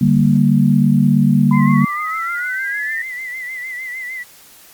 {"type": "chord", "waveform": "sine", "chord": "G minor", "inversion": "second", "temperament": "equal", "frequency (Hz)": [146.83, 196, 233.1], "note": ["D3", "G3", "Bb3"], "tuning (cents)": [0, 0, 0], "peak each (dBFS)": -14, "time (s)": [0.01, 1.85], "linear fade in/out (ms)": 5}
{"type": "exponential sweep", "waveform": "sine", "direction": "up", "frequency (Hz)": [1000, 1851], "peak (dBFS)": -20, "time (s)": [1.51, 3.02], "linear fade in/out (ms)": 2}
{"type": "tone with vibrato", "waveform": "sine", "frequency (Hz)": 2019, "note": "B6", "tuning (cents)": 38, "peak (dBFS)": -24, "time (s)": [1.52, 4.24], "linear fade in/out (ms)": 20, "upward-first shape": "sine", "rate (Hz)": 6.6, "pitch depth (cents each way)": 62}
{"effects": ["white hiss -44 dBFS RMS until 4.73 s", "Opus 48 kbps"]}